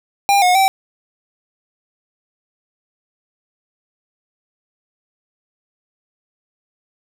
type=tone with pitch steps; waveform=square; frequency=801 / 725 / 773 Hz; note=G5 / F#5 / G5; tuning=+37 / -35 / -24 cents; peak=-11 dBFS; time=0.29-0.68 s; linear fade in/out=0 ms; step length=130 ms; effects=none